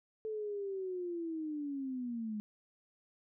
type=linear sweep; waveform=sine; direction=down; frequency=440 to 207.7 Hz; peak=-36 dBFS; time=0.25-2.4 s; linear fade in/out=0 ms; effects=none